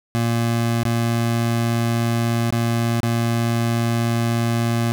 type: tone with dropouts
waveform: 25% pulse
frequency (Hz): 116.6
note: A#2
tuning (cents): +1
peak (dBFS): -14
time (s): 0.15-4.92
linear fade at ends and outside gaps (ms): 0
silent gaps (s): 0.834-0.853 / 2.506-2.525 / 3.004-3.032
effects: none